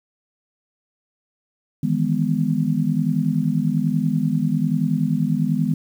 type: chord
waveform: sine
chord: E major seventh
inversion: third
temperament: just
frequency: 154.51 / 164.81 / 206 / 247.2 Hz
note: D#3 / E3 / G#3 / B3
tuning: -12 / 0 / -14 / +2 cents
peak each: -23 dBFS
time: 1.83-5.74 s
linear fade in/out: 5 ms
effects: 8-bit